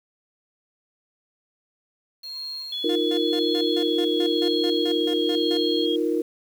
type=tone with tremolo; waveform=sine; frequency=4250 Hz; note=C8; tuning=26 cents sharp; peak=-30 dBFS; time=2.23-5.86 s; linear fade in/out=10 ms; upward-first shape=sine; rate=0.96 Hz; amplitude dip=85%
type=tone with pitch glide; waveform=sine; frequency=3393 to 3272 Hz; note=G#7 to G#7; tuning=+36 to -26 cents; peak=-27 dBFS; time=2.72-5.96 s; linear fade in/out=5 ms; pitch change=-62 cents; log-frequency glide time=3.27-5.37 s
type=chord; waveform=sine; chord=Eb suspended second; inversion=none; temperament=equal; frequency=311.1 / 349.2 / 466.2 Hz; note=Eb4 / F4 / Bb4; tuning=0 / 0 / 0 cents; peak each=-25 / -25 / -25 dBFS; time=2.84-6.22 s; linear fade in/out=5 ms
type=tone bursts; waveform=30% pulse; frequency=353.5 Hz; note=F4; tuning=21 cents sharp; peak=-28 dBFS; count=13; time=2.89-5.574 s; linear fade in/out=5 ms; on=68 ms; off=150 ms
effects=8-bit